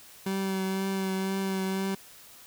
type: tone with vibrato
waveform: 30% pulse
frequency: 191.8 Hz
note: G3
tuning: 37 cents flat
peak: -25 dBFS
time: 0.26-1.95 s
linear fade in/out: 5 ms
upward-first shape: triangle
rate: 2 Hz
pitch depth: 21 cents each way
effects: white hiss -51 dBFS RMS until 2.46 s